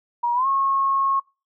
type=tone with pitch glide; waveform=sine; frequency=954 to 1089.5 Hz; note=A#5 to C#6; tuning=+40 to -30 cents; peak=-18 dBFS; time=0.23-1.2 s; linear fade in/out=10 ms; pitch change=+230 cents; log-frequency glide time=0.34-0.47 s; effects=noise-tail reverb RT60 0.3 s tail -22 dB re dry